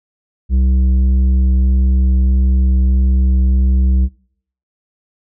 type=tone with tanh clipping; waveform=sine; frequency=64.4 Hz; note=C2; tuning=27 cents flat; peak=-11 dBFS; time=0.49-4.09 s; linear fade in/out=50 ms; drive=8 dB; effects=noise-tail reverb RT60 0.6 s tail -22 dB re dry